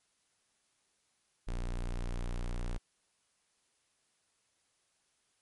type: tone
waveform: square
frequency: 29.79 Hz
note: A#0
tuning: 38 cents sharp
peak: -34 dBFS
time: 1.47-2.78 s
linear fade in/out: 10 ms
effects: white hiss -75 dBFS RMS until 5.41 s + MP3 48 kbps